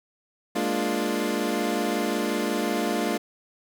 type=chord; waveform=25% pulse; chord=Bb dominant seventh; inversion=third; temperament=equal; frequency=207.7 / 233.1 / 293.7 / 349.2 Hz; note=Ab3 / Bb3 / D4 / F4; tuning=0 / 0 / 0 / 0 cents; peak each=-26 dBFS; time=0.55-3.18 s; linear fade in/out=10 ms; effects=none